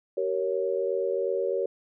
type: chord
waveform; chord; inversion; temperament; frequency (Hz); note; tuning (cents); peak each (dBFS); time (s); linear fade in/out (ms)
sine; G diminished; none; equal with one note detuned; 383.3 / 466.2 / 554.4; G4 / Bb4 / Db5; -39 / 0 / 0; -29; 0.17-1.66; 5
effects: none